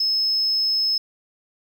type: tone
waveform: sine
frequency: 5190 Hz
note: E8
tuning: 28 cents flat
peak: -17 dBFS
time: 0-0.98 s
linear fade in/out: 5 ms
effects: tanh soft clip ceiling -14 dBFS + 8-bit